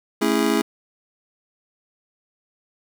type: chord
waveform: square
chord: A major seventh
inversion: none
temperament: just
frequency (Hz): 220 / 275 / 330 / 412.5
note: A3 / C#4 / E4 / G#4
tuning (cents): 0 / -14 / +2 / -12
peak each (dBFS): -24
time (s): 0.21-0.62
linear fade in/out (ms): 10
effects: none